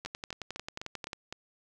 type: two click trains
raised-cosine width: 0.2 ms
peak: -21 / -20 dBFS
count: 6 / 13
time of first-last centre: 0.05-1.326 / 0.06-1.131 s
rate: 3.92 / 11.2 Hz
effects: none